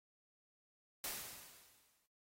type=noise with exponential decay; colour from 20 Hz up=white; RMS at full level=-41 dBFS; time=1.04-2.06 s; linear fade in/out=1 ms; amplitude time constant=220 ms; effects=noise-tail reverb RT60 0.2 s tail -17 dB re dry + AAC 48 kbps